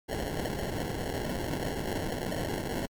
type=noise with sample-and-hold; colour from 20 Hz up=white; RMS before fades=-33 dBFS; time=0.08-2.87 s; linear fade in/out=20 ms; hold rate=1225 Hz; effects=MP3 96 kbps

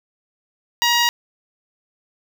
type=tone with notch filter; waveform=10% pulse; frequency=951 Hz; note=A#5; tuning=34 cents sharp; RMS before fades=-17 dBFS; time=0.82-1.09 s; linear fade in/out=0 ms; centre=10000 Hz; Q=1.1; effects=none

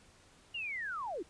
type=linear sweep; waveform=sine; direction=down; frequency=2882 to 287 Hz; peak=-36 dBFS; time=0.54-1.23 s; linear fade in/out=10 ms; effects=pink hiss -62 dBFS RMS until 1.29 s + resampled to 22050 Hz

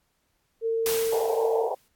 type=tone; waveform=sine; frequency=453.4 Hz; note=A#4; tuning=48 cents flat; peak=-23 dBFS; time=0.61-1.69 s; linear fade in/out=50 ms
type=noise with exponential decay; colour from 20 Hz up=white; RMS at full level=-27 dBFS; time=0.86-1.88 s; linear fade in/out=0 ms; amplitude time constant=220 ms
type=band-pass noise; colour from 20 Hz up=pink; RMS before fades=-29 dBFS; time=1.12-1.75 s; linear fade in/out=10 ms; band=410 to 940 Hz; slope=96 dB/octave
effects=pink hiss -72 dBFS RMS until 1.95 s + AAC 64 kbps

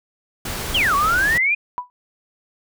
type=noise; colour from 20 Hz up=pink; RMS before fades=-27 dBFS; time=0.45-1.38 s; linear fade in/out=5 ms
type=exponential two-way sweep; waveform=sine; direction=down then up; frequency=3424 to 1100 to 2486 Hz; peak=-15 dBFS; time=0.74-1.55 s; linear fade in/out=10 ms; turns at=0.95 s
type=tone with exponential decay; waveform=sine; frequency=987.8 Hz; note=B5; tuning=in tune; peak=-18 dBFS; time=1.78-1.9 s; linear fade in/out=0 ms; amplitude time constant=24 ms
effects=none

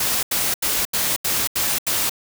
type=noise bursts; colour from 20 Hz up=white; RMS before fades=-21 dBFS; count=7; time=0-2.096 s; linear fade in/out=5 ms; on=230 ms; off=81 ms; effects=none

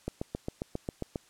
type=click train; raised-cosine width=2 ms; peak=-19 dBFS; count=9; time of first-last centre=0.08-1.158 s; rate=7.42 Hz; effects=white hiss -61 dBFS RMS until 1.29 s + low-pass 9000 Hz 12 dB/octave

